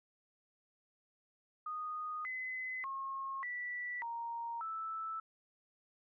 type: tone with pitch steps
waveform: sine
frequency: 1238 / 2029 / 1081 / 1962 / 932 / 1316 Hz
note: D#6 / B6 / C#6 / B6 / A#5 / E6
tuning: -9 / +46 / -44 / -12 / -1 / -3 cents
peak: -38 dBFS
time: 1.66-5.2 s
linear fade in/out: 5 ms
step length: 590 ms
effects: none